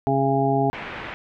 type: harmonic tone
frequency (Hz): 136.5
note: C#3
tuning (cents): -26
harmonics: 1 / 2 / 3 / 5 / 6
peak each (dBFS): -24 / -24 / -24 / -24 / -24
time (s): 0.07-0.7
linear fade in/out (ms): 0
type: low-pass noise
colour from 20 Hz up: white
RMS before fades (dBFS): -34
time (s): 0.73-1.14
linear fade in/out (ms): 0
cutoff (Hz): 2400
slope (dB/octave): 24
effects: none